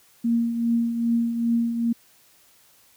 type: tone with tremolo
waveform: sine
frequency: 233.1 Hz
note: A#3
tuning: in tune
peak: -17 dBFS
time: 0.24-1.93 s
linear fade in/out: 10 ms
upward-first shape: triangle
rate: 2.5 Hz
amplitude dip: 60%
effects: white hiss -57 dBFS RMS until 2.96 s